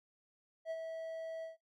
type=tone with ADSR envelope; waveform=triangle; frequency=650 Hz; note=E5; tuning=24 cents flat; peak=-33 dBFS; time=0.65-1.57 s; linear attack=58 ms; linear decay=46 ms; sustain=-5 dB; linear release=140 ms; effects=noise-tail reverb RT60 0.1 s tail -17 dB re dry